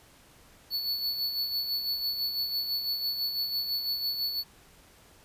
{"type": "tone with tremolo", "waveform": "square", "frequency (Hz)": 4435, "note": "C#8", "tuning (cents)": 0, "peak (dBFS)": -27, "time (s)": [0.7, 4.44], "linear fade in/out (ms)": 50, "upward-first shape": "sine", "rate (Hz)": 6, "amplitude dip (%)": 50, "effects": ["pink hiss -57 dBFS RMS until 5.24 s", "resampled to 32000 Hz"]}